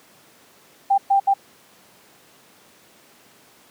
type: tone bursts at uneven times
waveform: sine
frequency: 790 Hz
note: G5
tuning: 13 cents sharp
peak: -13 dBFS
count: 3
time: 0.9-0.98 / 1.1-1.2 / 1.27-1.34 s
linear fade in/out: 10 ms
effects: pink hiss -52 dBFS RMS until 3.7 s + high-pass 200 Hz 12 dB/octave